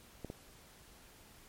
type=clicks; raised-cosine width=2 ms; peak=-28 dBFS; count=2; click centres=0.247 / 0.301 s; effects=pink hiss -59 dBFS RMS until 1.48 s + MP3 64 kbps